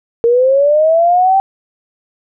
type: linear sweep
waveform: sine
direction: up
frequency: 460 to 784 Hz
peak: -7 dBFS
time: 0.24-1.4 s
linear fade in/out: 0 ms
effects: none